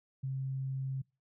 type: tone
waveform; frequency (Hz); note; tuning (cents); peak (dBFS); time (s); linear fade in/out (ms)
sine; 133.5; C3; +35; -33; 0.23-1.02; 10
effects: noise-tail reverb RT60 0.3 s tail -26 dB re dry